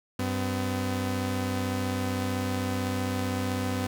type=tone pair together; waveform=sawtooth; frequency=95.72 / 253.2 Hz; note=G2 / B3; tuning=-41 / +43 cents; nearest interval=octave + perfect fourth; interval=1684 cents; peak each=-26 dBFS; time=0.19-3.87 s; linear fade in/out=5 ms; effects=none